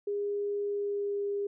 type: tone with pitch glide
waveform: sine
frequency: 407.7 to 404.2 Hz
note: G#4 to G#4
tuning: -32 to -47 cents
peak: -29 dBFS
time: 0.07-1.47 s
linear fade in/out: 5 ms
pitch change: -15 cents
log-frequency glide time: 0.64-1.24 s
effects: none